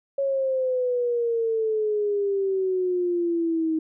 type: exponential sweep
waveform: sine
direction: down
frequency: 554.4 to 315.5 Hz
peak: -21 dBFS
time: 0.18-3.79 s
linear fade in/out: 5 ms
effects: none